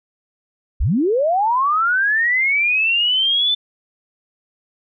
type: linear sweep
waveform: sine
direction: up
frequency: 32.39 to 3540 Hz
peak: -14 dBFS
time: 0.8-3.55 s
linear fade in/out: 10 ms
effects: none